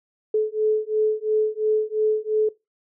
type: beating tone pair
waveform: sine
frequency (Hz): 429.6 / 432.5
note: A4 / A4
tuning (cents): -41 / -30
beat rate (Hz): 2.9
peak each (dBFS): -22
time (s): 0.34-2.49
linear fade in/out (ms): 5
effects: noise-tail reverb RT60 0.2 s tail -19 dB re dry